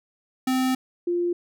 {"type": "tone pair in turn", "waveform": ["square", "sine"], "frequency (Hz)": [258.6, 349.1], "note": ["C4", "F4"], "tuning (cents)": [-20, -1], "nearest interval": "perfect fourth", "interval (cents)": 519, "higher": "second", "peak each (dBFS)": -21, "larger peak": "neither", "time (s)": [[0.47, 0.75], [1.07, 1.33]], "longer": "first", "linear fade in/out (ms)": 5, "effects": []}